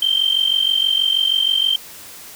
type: tone with amplitude modulation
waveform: sine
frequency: 3137 Hz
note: G7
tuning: 1 cent sharp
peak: -10 dBFS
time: 0.02-1.76 s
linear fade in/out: 5 ms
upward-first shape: sine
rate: 46.3 Hz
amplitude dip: 80%
effects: tanh soft clip ceiling -6 dBFS + white hiss -38 dBFS RMS until 2.35 s